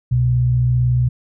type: tone pair together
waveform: sine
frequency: 65.41 / 123.48 Hz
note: C2 / B2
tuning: 0 / 0 cents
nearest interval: major seventh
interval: 1100 cents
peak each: -23 / -13 dBFS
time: 0.11-1.09 s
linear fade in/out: 10 ms
effects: none